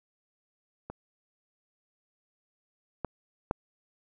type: clicks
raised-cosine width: 1 ms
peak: -24 / -17 / -13 dBFS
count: 3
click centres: 0.9 / 3.047 / 3.511 s
effects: none